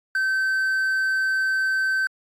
triangle tone, 1544 Hz, G6, 27 cents flat, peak -18 dBFS, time 0.15-2.07 s, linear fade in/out 2 ms, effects AAC 64 kbps

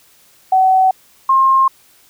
sine tone pair in turn, 755 / 1065.6 Hz, F#5 / C6, +35 / +31 cents, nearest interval tritone, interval 596 cents, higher second, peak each -8 dBFS, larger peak neither, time 0.52-0.91 / 1.29-1.68 s, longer neither, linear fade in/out 5 ms, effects white hiss -50 dBFS RMS until 2.09 s

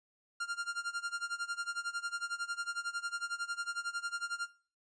45% pulse tone with tremolo, 1396.9 Hz, F6, in tune, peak -33 dBFS, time 0.4-4.47 s, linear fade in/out 5 ms, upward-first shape sine, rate 11 Hz, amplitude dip 95%, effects noise-tail reverb RT60 0.4 s tail -17 dB re dry + resampled to 22050 Hz

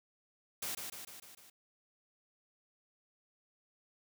white noise with echo, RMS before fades -39 dBFS, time 0.62-0.75 s, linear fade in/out 5 ms, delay 150 ms, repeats 5, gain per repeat -4 dB, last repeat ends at 1.5 s, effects none

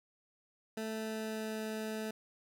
20% pulse tone with pitch glide, 220 to 218 Hz, A3 to A3, 0 to -16 cents, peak -32 dBFS, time 0.77-2.11 s, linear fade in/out 5 ms, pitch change -16 cents, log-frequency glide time 0.88-1.62 s, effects none

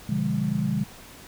sine chord, B diminished seventh, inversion none, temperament equal with one note detuned, 123.47 / 146.83 / 174.61 / 204.7 Hz, B2 / D3 / F3 / Ab3, 0 / 0 / 0 / -25 cents, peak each -31 / -28 / -29 / -26 dBFS, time 0.09-0.84 s, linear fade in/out 5 ms, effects pink hiss -46 dBFS RMS until 1.27 s

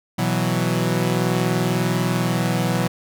sawtooth chord, B suspended fourth, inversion none, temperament equal, 123.47 / 164.81 / 185 Hz, B2 / E3 / F#3, 0 / 0 / 0 cents, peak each -19 dBFS, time 0.18-2.88 s, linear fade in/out 10 ms, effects none

